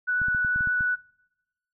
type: tone with vibrato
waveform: sine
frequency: 1480 Hz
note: F#6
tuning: in tune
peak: -22 dBFS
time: 0.07-0.96 s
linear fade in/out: 20 ms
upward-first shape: triangle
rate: 11 Hz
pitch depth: 8 cents each way
type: clicks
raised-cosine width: 5 ms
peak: -25 dBFS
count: 8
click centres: 0.217 / 0.284 / 0.348 / 0.448 / 0.56 / 0.608 / 0.673 / 0.808 s
effects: noise-tail reverb RT60 1.0 s tail -25 dB re dry